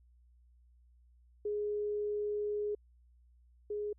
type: tone pair in turn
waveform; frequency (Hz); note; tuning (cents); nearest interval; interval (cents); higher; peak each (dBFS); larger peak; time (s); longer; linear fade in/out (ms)
sine; 416.3 / 416.3; G#4 / G#4; +4 / +4; unison; 0; neither; -32 / -34; first; 1.45-2.75 / 3.7-3.93; first; 5
effects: added 60 Hz sine -61 dBFS peak until 3.98 s